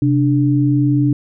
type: tone pair together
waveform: sine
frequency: 130.81 / 293.7 Hz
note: C3 / D4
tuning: 0 / 0 cents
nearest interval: octave + major second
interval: 1400 cents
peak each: -14 dBFS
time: 0.02-1.13 s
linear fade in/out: 2 ms
effects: none